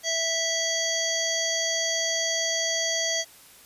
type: harmonic tone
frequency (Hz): 657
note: E5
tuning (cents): -6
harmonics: 1 / 3 / 5 / 7 / 9 / 10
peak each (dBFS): -31 / -31 / -31 / -31 / -31 / -31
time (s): 0.03-3.25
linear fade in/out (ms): 50
effects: white hiss -51 dBFS RMS until 3.65 s + resampled to 32000 Hz